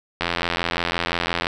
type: click train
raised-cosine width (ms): 0.3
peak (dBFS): -5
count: 109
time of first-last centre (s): 0.21-1.469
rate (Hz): 85.8
effects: none